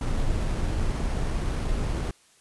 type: noise with sample-and-hold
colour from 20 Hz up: brown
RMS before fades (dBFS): -26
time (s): 0.01-2.11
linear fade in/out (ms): 2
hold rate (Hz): 7350
effects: white hiss -59 dBFS RMS until 2.4 s + resampled to 24000 Hz